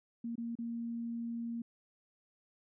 sine tone with dropouts, 233.1 Hz, A#3, in tune, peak -36 dBFS, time 0.24-1.62 s, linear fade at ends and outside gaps 5 ms, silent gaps 0.356-0.379 / 0.554-0.587 s, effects none

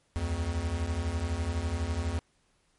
square beating tone pair, 73.42 / 85.42 Hz, D2 / F2, 0 / -38 cents, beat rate 12 Hz, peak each -34 / -31 dBFS, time 0.16-2.19 s, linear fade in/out 0 ms, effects pink hiss -70 dBFS RMS until 2.78 s + MP3 48 kbps

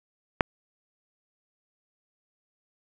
click, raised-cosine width 0.5 ms, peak -4 dBFS, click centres 0.408 s, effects none

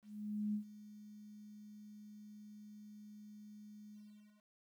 sine tone with ADSR envelope, 209.7 Hz, G#3, 17 cents sharp, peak -34 dBFS, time 0.02-4.45 s, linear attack 520 ms, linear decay 96 ms, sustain -18 dB, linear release 510 ms, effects 12-bit

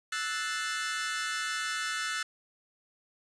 sawtooth chord, F# half-diminished seventh, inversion third, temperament equal, 1318.5 / 1480 / 1760 / 2093 Hz, E6 / F#6 / A6 / C7, 0 / 0 / 0 / 0 cents, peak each -33 / -32 / -32 / -38 dBFS, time 0.12-2.23 s, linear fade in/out 5 ms, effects resampled to 22050 Hz + 9-bit

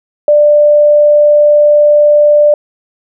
sine tone, 592 Hz, D5, 14 cents sharp, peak -3 dBFS, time 0.28-2.54 s, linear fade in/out 2 ms, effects none

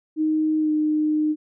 sine tone with pitch glide, 311.1 to 305.8 Hz, D#4 to D#4, 0 to -30 cents, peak -18 dBFS, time 0.16-1.36 s, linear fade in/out 50 ms, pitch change -30 cents, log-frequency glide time 0.59-0.71 s, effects none

